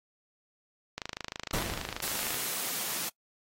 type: click train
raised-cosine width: 0.2 ms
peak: -17 dBFS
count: 37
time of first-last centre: 0.98-2.344 s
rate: 26.4 Hz
type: noise with exponential decay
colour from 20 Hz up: pink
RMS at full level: -31 dBFS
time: 1.53-2.45 s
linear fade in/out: 5 ms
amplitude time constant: 200 ms
type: high-pass noise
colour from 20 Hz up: white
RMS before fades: -34 dBFS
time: 2.02-3.09 s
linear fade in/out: 5 ms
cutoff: 120 Hz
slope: 48 dB/octave
effects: noise-tail reverb RT60 0.1 s tail -25 dB re dry + AAC 48 kbps